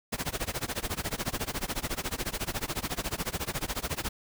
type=noise with tremolo; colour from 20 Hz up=pink; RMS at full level=-30 dBFS; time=0.12-4.09 s; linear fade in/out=10 ms; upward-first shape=sine; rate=14 Hz; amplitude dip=95%; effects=none